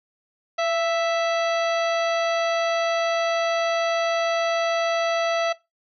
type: harmonic tone with a mistuned harmonic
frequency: 659 Hz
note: E5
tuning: 1 cent flat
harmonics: 1 / 2 / 3 / 4 / 5 / 6 / 7 / 9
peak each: -22 / -28 / -32 / -34 / -36 / -38 / -39 / -41 dBFS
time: 0.58-5.53 s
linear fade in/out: 10 ms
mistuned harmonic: 1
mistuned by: +33 cents
effects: noise-tail reverb RT60 0.2 s tail -18 dB re dry